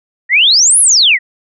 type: exponential two-way sweep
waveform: sine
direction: up then down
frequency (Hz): 1834 to 11175 to 1834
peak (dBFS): -5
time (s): 0.29-1.19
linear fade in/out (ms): 50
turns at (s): 0.8
effects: none